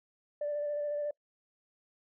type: tone with vibrato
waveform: sine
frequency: 587.3 Hz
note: D5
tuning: in tune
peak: -30 dBFS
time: 0.41-1.11 s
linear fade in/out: 5 ms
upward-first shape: square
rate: 14 Hz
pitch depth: 14 cents each way
effects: noise-tail reverb RT60 0.1 s tail -25 dB re dry + tanh soft clip ceiling -27 dBFS